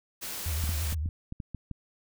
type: noise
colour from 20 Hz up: white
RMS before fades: -37 dBFS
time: 0.21-0.95 s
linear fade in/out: 20 ms
type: tone with vibrato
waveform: sine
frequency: 78.9 Hz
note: D#2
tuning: 25 cents sharp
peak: -28 dBFS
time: 0.46-1.09 s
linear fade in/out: 0 ms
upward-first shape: triangle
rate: 8.8 Hz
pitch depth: 170 cents each way
type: clicks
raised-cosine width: 5 ms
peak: -24 dBFS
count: 8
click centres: 0.639 / 0.692 / 0.926 / 1.059 / 1.324 / 1.402 / 1.547 / 1.713 s
effects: none